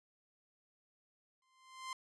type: tone with exponential growth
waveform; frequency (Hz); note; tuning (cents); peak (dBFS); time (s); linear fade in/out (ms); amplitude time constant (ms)
sawtooth; 1043; C6; -6; -35; 1.42-1.93; 2; 110
effects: resampled to 22050 Hz